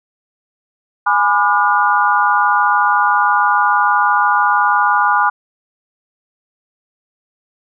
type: chord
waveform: sine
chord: G# diminished seventh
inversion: none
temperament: just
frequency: 830.6 / 996.7 / 1196.1 / 1435.3 Hz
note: G#5 / B5 / D6 / F6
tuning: 0 / +16 / +31 / +47 cents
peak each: -16 dBFS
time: 1.06-5.3 s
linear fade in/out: 10 ms
effects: none